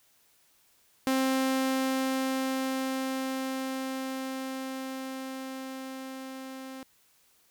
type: tone with level ramp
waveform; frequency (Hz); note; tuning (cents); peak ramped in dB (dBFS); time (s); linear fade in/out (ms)
sawtooth; 263.9; C4; +15; -20 to -36; 1.07-6.83; 0
effects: white hiss -65 dBFS RMS until 7.5 s